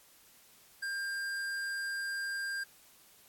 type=tone with tanh clipping; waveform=sine; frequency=1597 Hz; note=G6; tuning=32 cents sharp; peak=-36 dBFS; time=0.82-2.64 s; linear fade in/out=10 ms; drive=16 dB; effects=white hiss -61 dBFS RMS until 3.28 s + AAC 64 kbps